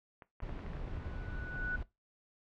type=clicks; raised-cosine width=0.5 ms; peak=-35 dBFS; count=7; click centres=0.222 / 0.403 / 0.494 / 0.592 / 0.664 / 0.734 / 0.768 s
type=noise; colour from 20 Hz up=brown; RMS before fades=-41 dBFS; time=0.42-1.83 s; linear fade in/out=2 ms
type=tone with exponential growth; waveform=sine; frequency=1480 Hz; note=F#6; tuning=in tune; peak=-32 dBFS; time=0.79-1.76 s; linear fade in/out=5 ms; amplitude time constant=210 ms
effects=noise-tail reverb RT60 0.2 s tail -18 dB re dry + low-pass 3000 Hz 12 dB/octave